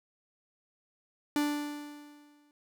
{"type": "tone with exponential decay", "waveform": "45% pulse", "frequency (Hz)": 293.7, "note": "D4", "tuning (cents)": 0, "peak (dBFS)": -25, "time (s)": [1.36, 2.51], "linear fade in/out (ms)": 1, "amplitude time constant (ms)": 250, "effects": []}